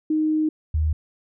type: tone pair in turn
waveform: sine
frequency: 310.3 / 77.58 Hz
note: D#4 / D#2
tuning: -5 / -4 cents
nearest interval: 2 octaves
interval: 2399 cents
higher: first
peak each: -18 / -18 dBFS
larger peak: neither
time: 0.1-0.49 / 0.74-0.93 s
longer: first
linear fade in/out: 5 ms
effects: none